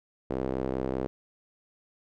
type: tone with band-pass filter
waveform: sawtooth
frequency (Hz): 65.1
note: C2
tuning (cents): -8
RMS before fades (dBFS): -31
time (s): 0.3-1.07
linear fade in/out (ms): 0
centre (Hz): 420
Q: 1.6
effects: none